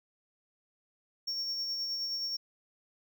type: tone with tremolo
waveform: triangle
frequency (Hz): 5500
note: F8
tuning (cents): -27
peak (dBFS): -30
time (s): 1.27-2.37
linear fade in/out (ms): 10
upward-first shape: sine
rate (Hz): 9.5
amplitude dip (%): 30
effects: none